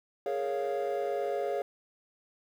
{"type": "chord", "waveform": "triangle", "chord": "Bb minor seventh", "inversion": "third", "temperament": "equal with one note detuned", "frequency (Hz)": [415.3, 464.3, 554.4, 698.5], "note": ["Ab4", "Bb4", "Db5", "F5"], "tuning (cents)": [0, -7, 0, 0], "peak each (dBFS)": [-31, -35, -31, -33], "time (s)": [0.26, 1.62], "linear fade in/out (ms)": 2, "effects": ["tanh soft clip ceiling -21 dBFS", "10-bit"]}